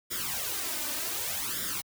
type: noise with flanger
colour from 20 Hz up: white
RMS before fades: -33 dBFS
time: 0.1-1.82 s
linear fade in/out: 20 ms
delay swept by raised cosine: 0.56 to 3.36 ms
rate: 0.66 Hz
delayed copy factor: +0.75
effects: high-pass 60 Hz 12 dB/octave